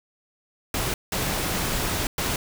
pink noise bursts at uneven times, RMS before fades -26 dBFS, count 3, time 0.74-0.94 / 1.12-2.07 / 2.18-2.36 s, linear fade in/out 2 ms, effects none

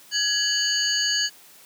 sine tone cluster, 1672 / 2961 / 4447 / 4715 / 6620 Hz, G#6 / F#7 / C#8 / D8 / G#8, +11 / +1 / +5 / +6 / -6 cents, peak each -27 dBFS, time 0.11-1.3 s, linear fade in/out 50 ms, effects white hiss -50 dBFS RMS until 1.65 s + high-pass 150 Hz 12 dB/octave

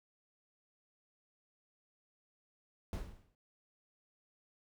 brown noise with exponential decay, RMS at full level -36 dBFS, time 2.93-3.35 s, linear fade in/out 1 ms, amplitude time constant 90 ms, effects none

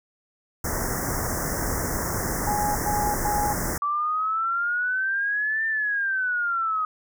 pink band-stop noise, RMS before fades -27 dBFS, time 0.64-3.78 s, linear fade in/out 5 ms, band 2000 to 5300 Hz, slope 96 dB/octave
sine tone bursts, 830.6 Hz, G#5, in tune, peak -23 dBFS, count 3, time 2.47-3.53 s, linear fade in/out 2 ms, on 280 ms, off 110 ms
sine exponential two-way sweep, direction up then down, 1154 to 1796 to 1251 Hz, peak -22 dBFS, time 3.82-6.85 s, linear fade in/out 2 ms, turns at 5.66 s
effects none

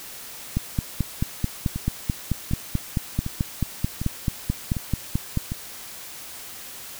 two click trains, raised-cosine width 5 ms, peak -9 / -15 dBFS, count 23 / 6, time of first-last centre 0.57-5.373 / 1.76-5.519 s, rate 4.58 / 1.33 Hz, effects white hiss -39 dBFS RMS until 6.99 s

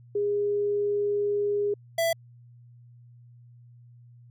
sine / square tone pair in turn, 410 / 665.1 Hz, G#4 / E5, -22 / +15 cents, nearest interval minor sixth, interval 837 cents, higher second, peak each -23 dBFS, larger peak neither, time 0.15-1.74 / 1.98-2.13 s, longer first, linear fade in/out 5 ms, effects added 120 Hz sine -49 dBFS peak until 4.3 s

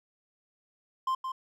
triangle tone with echo, 1046.5 Hz, C6, in tune, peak -24 dBFS, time 1.07-1.15 s, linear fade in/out 5 ms, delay 170 ms, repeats 1, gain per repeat -6 dB, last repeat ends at 1.32 s, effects none

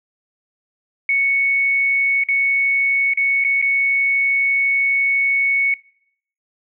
sine tone with dropouts, 2217 Hz, C#7, in tune, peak -14 dBFS, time 1.09-5.74 s, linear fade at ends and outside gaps 2 ms, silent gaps 2.237-2.286 / 3.136-3.173 / 3.44-3.447 / 3.616-3.624 s, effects noise-tail reverb RT60 0.7 s tail -24 dB re dry

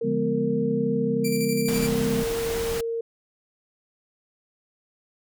sine tone, 460 Hz, A#4, 23 cents flat, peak -25 dBFS, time 0.01-3.01 s, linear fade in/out 5 ms
sine chord, D diminished seventh, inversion none, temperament equal with one note detuned, 144.14 / 174.61 / 207.7 / 246.9 Hz, D3 / F3 / Ab3 / Cb4, -32 / 0 / 0 / 0 cents, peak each -31 / -31 / -27 / -27 dBFS, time 0.02-2.25 s, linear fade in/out 50 ms
10% pulse tone with tremolo, 2349 Hz, D7, in tune, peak -20 dBFS, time 1.24-1.88 s, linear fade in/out 10 ms, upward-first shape square, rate 12 Hz, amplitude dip 45%
pink noise, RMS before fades -32 dBFS, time 1.68-2.81 s, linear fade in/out 5 ms
effects none

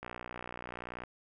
click train, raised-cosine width 0.5 ms, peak -26 dBFS, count 62, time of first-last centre 0.03-1.037 s, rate 60.6 Hz, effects none

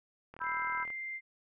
click train, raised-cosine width 0.5 ms, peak -34 dBFS, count 23, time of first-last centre 0.34-0.903 s, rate 39.1 Hz
sine chord, E minor, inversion second, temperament just, 988.9 / 1318.5 / 1582.2 Hz, B5 / E6 / G6, +2 / 0 / +16 cents, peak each -36 / -38 / -38 dBFS, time 0.4-0.85 s, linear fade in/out 20 ms
sine tone, 2093 Hz, C7, in tune, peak -37 dBFS, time 0.43-1.21 s, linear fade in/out 50 ms
effects none

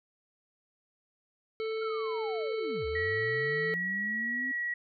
harmonic tone, 441.4 Hz, A4, 5 cents sharp, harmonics 1 / 3 / 5 / 7 / 9 / 10, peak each -31 / -45 / -44 / -52 / -51 / -54 dBFS, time 1.6-3.74 s, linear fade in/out 0 ms
sine linear two-way sweep, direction down then up, 1396.9 to 69.3 to 263.6 Hz, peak -38 dBFS, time 1.81-4.52 s, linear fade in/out 10 ms, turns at 2.86 s
sine tone, 1921 Hz, B6, 48 cents flat, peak -30 dBFS, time 2.95-4.74 s, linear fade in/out 5 ms
effects none

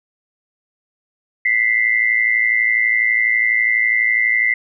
sine tone pair together, 1980.9 / 2093 Hz, B6 / C7, +5 / 0 cents, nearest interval minor second, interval 95 cents, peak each -16 dBFS, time 1.45-4.54 s, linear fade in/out 5 ms, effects none

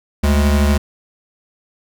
square tone pair together, 73.22 / 207.1 Hz, D2 / G#3, -5 / -5 cents, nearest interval octave + tritone, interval 1800 cents, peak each -13 / -19 dBFS, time 0.23-0.78 s, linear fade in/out 10 ms, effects none

